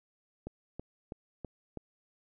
click train, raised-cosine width 2 ms, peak -26 dBFS, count 5, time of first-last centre 0.47-1.773 s, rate 3.07 Hz, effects none

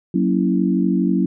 sine chord, F# dominant seventh, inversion none, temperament equal, 185 / 233.1 / 277.2 / 329.6 Hz, F#3 / A#3 / C#4 / E4, 0 / 0 / 0 / 0 cents, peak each -18 / -22 / -21 / -22 dBFS, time 0.14-1.26 s, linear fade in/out 5 ms, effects none

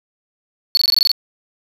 triangle tone bursts, 4435 Hz, C#8, in tune, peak -9 dBFS, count 9, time 0.75-1.116 s, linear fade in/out 0 ms, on 22 ms, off 21 ms, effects none

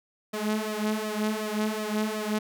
sawtooth tone with flanger, 214.1 Hz, A3, 47 cents flat, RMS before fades -29 dBFS, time 0.33-2.39 s, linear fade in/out 10 ms, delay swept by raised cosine 1.6 to 4.7 ms, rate 2.7 Hz, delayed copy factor +0.8, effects none

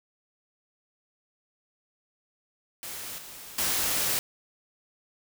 white noise with level steps, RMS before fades -38 / -44 / -27 dBFS, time 2.83-4.19 s, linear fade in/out 0 ms, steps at 3.18 / 3.58 s, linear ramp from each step 5 ms, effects none

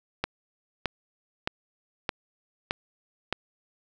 click train, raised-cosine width 0.3 ms, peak -10 dBFS, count 6, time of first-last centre 0.24-3.326 s, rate 1.62 Hz, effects none

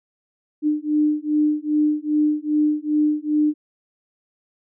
sine beating tone pair, 300 / 302.5 Hz, D4 / D#4, +37 / -49 cents, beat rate 2.5 Hz, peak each -20 dBFS, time 0.62-3.54 s, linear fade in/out 50 ms, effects none

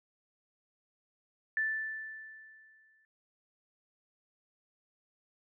sine tone with exponential decay, 1760 Hz, A6, in tune, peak -27 dBFS, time 1.57-3.05 s, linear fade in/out 1 ms, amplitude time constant 320 ms, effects none

